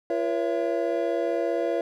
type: tone cluster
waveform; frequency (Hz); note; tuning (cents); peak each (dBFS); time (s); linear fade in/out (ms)
triangle; 342.1 / 479.5 / 555 / 671; F4 / A#4 / C#5 / E5; -36 / +49 / +2 / +31; -27; 0.1-1.81; 2
effects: none